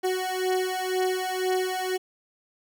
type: beating tone pair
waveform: 30% pulse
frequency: 370 / 372 Hz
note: F#4 / F#4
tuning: 0 / +9 cents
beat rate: 2 Hz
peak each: -25 dBFS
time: 0.03-1.98 s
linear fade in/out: 20 ms
effects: none